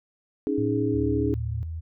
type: chord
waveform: sine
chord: C# suspended second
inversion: none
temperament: just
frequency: 277.2 / 311.8 / 415.8 Hz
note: C#4 / D#4 / G#4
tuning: 0 / +4 / +2 cents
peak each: -27 dBFS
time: 0.47-1.34 s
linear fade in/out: 0 ms
type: tone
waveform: sine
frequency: 112.9 Hz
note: A2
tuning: 45 cents sharp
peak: -28 dBFS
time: 0.58-1.63 s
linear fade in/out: 0 ms
type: tone with pitch glide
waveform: sine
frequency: 74.5 to 81.24 Hz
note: D2 to E2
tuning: +25 to -25 cents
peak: -30 dBFS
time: 0.93-1.81 s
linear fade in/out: 20 ms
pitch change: +150 cents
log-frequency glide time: 1.34-1.63 s
effects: none